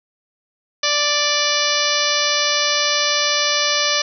harmonic tone, 587 Hz, D5, 1 cent flat, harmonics 1 / 2 / 3 / 4 / 5 / 6 / 7 / 8 / 9 / 10, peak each -25 / -25 / -25 / -25 / -25 / -25 / -25 / -25 / -25 / -25 dBFS, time 0.83-4.02 s, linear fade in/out 5 ms, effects none

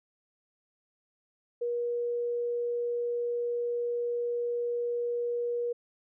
sine tone, 478.3 Hz, A#4, 44 cents sharp, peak -28 dBFS, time 1.61-5.73 s, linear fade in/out 10 ms, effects none

